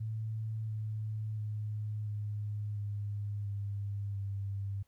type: tone with pitch steps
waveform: sine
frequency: 110 / 108.11 / 106.25 / 104.43 / 102.63 / 100.87 / 99.14 Hz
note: A2 / A2 / G#2 / G#2 / G#2 / G2 / G2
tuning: 0 / -30 / +40 / +10 / -20 / +50 / +20 cents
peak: -34 dBFS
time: 0-4.83 s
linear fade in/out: 10 ms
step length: 690 ms
effects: pink hiss -75 dBFS RMS until 4.87 s